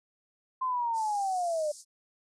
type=linear sweep; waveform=sine; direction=down; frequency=1046.5 to 587.3 Hz; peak=-27 dBFS; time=0.61-1.72 s; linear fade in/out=10 ms
type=high-pass noise; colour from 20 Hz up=white; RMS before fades=-44 dBFS; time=0.93-1.85 s; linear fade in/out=50 ms; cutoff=4700 Hz; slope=48 dB/octave
effects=resampled to 22050 Hz